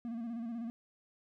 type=tone with vibrato; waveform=triangle; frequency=232.1 Hz; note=A#3; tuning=7 cents flat; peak=-35 dBFS; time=0.05-0.7 s; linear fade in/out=0 ms; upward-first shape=square; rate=16 Hz; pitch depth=49 cents each way; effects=none